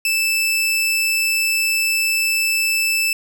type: tone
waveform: sawtooth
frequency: 2637 Hz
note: E7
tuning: in tune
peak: -13 dBFS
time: 0.05-3.13 s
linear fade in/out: 2 ms
effects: none